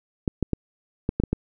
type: clicks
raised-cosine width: 3 ms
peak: -9 dBFS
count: 7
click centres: 0.278 / 0.427 / 0.533 / 1.091 / 1.2 / 1.237 / 1.33 s
effects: none